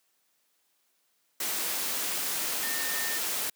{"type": "tone in noise", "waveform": "sine", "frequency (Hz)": 1817, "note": "A#6", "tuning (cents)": -45, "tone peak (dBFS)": -35, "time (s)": [2.63, 3.18], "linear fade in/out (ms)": 5, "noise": "white", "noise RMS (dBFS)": -31, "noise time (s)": [1.4, 3.5], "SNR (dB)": -7, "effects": ["white hiss -72 dBFS RMS until 3.55 s", "high-pass 200 Hz 12 dB/octave"]}